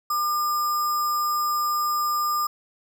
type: tone with sample-and-hold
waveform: sine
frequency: 1202 Hz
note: D6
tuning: 40 cents sharp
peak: -21 dBFS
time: 0.1-2.47 s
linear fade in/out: 5 ms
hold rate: 6300 Hz
effects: none